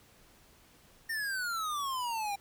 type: exponential sweep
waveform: square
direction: down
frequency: 1839 to 789 Hz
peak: -33 dBFS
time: 1.09-2.36 s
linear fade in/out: 10 ms
effects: pink hiss -61 dBFS RMS until 2.4 s